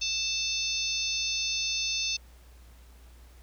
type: harmonic tone with a mistuned harmonic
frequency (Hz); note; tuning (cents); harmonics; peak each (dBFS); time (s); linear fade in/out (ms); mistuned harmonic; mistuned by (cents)
880; A5; 0; 3 / 4 / 5 / 6 / 7; -34 / -34 / -34 / -34 / -34; 0.01-2.17; 10; 4; +37
effects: added 60 Hz sine -50 dBFS peak until 3.42 s + pink hiss -60 dBFS RMS until 3.42 s